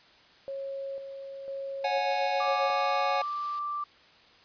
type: tone with tremolo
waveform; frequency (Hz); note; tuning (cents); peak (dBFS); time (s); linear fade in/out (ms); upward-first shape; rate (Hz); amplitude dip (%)
sine; 547; C#5; -23; -33; 0.48-2.7; 0; square; 1; 45
type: chord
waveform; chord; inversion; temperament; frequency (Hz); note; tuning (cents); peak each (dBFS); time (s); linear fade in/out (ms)
square; C# suspended fourth; none; equal with one note detuned; 554.4 / 731.9 / 830.6; C#5 / F#5 / G#5; 0 / -19 / 0; -32 / -31 / -31; 1.84-3.22; 5
type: noise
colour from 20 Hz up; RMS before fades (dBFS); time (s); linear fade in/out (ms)
blue; -42; 2.1-3.59; 0
type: tone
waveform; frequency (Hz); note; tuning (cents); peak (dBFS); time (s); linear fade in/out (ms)
sine; 1174.7; D6; 0; -30; 2.4-3.84; 5
effects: white hiss -57 dBFS RMS until 4.44 s + resampled to 11025 Hz